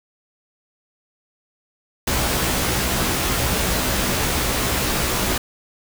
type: noise with comb filter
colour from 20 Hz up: pink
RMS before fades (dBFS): -21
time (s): 2.07-5.38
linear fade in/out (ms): 5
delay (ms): 16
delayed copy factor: +0.65
effects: none